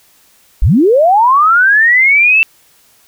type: linear sweep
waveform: sine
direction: up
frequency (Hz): 31.53 to 2685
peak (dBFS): -5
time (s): 0.62-2.43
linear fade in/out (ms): 0
effects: white hiss -49 dBFS RMS until 3.07 s